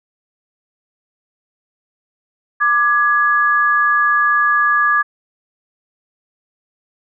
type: tone pair together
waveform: sine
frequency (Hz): 1186 / 1677.3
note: D6 / G#6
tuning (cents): +17 / +17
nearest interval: tritone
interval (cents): 600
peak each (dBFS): -14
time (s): 2.6-5.03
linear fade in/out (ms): 20
effects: none